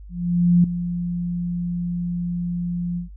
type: tone with ADSR envelope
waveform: sine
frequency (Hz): 174.61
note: F3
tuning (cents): 0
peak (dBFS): -10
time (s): 0.09-3.09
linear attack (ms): 550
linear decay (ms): 3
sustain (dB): -12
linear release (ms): 120
effects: noise-tail reverb RT60 0.1 s tail -22 dB re dry + added 50 Hz sine -37 dBFS peak until 3.16 s